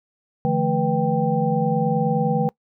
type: tone cluster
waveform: sine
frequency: 148.6 / 169 / 218.4 / 489.9 / 785 Hz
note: D3 / E3 / A3 / B4 / G5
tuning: +21 / +43 / -13 / -14 / +2 cents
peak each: -24 dBFS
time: 0.45-2.49 s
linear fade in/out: 0 ms
effects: noise-tail reverb RT60 0.1 s tail -23 dB re dry